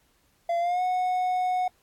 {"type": "tone with pitch glide", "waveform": "triangle", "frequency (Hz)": [684, 733.1], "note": ["F5", "F#5"], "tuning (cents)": [-36, -16], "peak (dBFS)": -21, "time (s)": [0.49, 1.68], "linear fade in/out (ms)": 5, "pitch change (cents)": 120, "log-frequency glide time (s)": [0.59, 0.82], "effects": ["pink hiss -66 dBFS RMS until 1.82 s", "AAC 64 kbps"]}